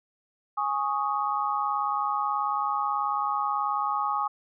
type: chord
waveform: sine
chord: Ab suspended fourth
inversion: none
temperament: just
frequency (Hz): 830.6 / 1107.5 / 1245.9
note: Ab5 / Db6 / Eb6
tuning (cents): 0 / -2 / +2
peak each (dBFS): -29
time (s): 0.57-4.28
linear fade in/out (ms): 10
effects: none

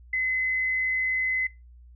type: tone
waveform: sine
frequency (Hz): 2037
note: C7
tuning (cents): -47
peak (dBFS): -23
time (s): 0.13-1.47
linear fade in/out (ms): 5
effects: noise-tail reverb RT60 0.2 s tail -17 dB re dry + added 60 Hz sine -47 dBFS peak until 1.95 s

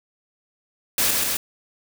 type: noise with echo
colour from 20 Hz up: white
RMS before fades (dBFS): -20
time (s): 0.98-1.11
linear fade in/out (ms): 2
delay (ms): 130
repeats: 2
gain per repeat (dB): -2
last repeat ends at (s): 1.37
effects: none

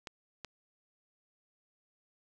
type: clicks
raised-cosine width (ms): 0.2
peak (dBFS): -24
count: 2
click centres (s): 0.072 / 0.447
effects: none

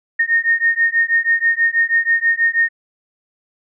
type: beating tone pair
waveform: sine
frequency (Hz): 1839 / 1845.2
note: A#6 / A#6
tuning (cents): -24 / -18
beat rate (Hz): 6.2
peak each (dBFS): -16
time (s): 0.19-2.69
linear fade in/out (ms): 10
effects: none

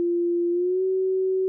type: tone with pitch glide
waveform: sine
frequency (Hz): 345.8 to 377.1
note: F4 to F#4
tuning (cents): -17 to +33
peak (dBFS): -20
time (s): 0-1.48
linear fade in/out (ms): 0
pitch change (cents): +150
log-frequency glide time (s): 0.51-0.83
effects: none

